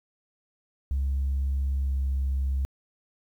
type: tone with pitch glide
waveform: sine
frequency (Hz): 68.1 to 67.28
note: C#2 to C2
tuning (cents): -30 to +49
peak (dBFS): -22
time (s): 0.91-2.65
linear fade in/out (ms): 0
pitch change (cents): -21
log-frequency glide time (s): 1.82-1.94
effects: tanh soft clip ceiling -21 dBFS + 10-bit